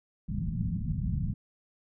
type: low-pass noise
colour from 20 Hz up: white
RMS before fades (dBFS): -31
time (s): 0.28-1.34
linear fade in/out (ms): 10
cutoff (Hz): 200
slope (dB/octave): 48
effects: none